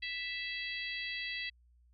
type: harmonic tone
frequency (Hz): 659.3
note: E5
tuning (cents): 0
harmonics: 3 / 4 / 5 / 6 / 7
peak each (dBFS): -40 / -42 / -44 / -46 / -47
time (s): 0.02-1.5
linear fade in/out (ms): 10
effects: added 60 Hz sine -62 dBFS peak until 1.93 s